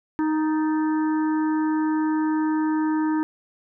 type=harmonic tone with a mistuned harmonic; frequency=311.1 Hz; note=D#4; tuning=in tune; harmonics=1 / 3 / 4 / 5 / 6; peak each=-20 / -30 / -38 / -39 / -41 dBFS; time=0.19-3.23 s; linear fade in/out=0 ms; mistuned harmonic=6; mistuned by=-100 cents; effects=none